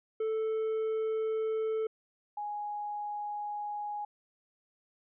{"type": "tone pair in turn", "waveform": ["triangle", "sine"], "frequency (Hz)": [440, 830.6], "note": ["A4", "G#5"], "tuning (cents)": [0, 0], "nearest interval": "major seventh", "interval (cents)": 1100, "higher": "second", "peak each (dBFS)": [-27, -34], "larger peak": "first", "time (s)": [[0.2, 1.87], [2.37, 4.05]], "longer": "second", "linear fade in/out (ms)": 5, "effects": ["resampled to 8000 Hz"]}